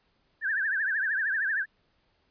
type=tone with vibrato; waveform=sine; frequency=1661.2 Hz; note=G#6; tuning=in tune; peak=-25 dBFS; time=0.41-1.66 s; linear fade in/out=50 ms; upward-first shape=triangle; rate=13 Hz; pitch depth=180 cents each way; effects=pink hiss -70 dBFS RMS until 2.3 s + resampled to 11025 Hz